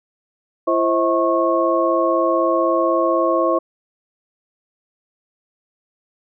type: tone cluster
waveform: sine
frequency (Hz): 337.6 / 526 / 642 / 1094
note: E4 / C5 / E5 / C#6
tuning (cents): +41 / +9 / -46 / -23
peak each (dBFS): -20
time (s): 0.67-3.59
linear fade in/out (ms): 10
effects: none